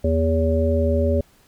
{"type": "harmonic tone with a mistuned harmonic", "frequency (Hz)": 81, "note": "E2", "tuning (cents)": -30, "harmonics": [1, 3, 5, 7], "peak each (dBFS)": [-19, -24, -25, -22], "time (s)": [0.04, 1.21], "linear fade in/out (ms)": 5, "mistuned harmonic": 3, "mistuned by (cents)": -17, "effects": ["pink hiss -56 dBFS RMS until 1.47 s"]}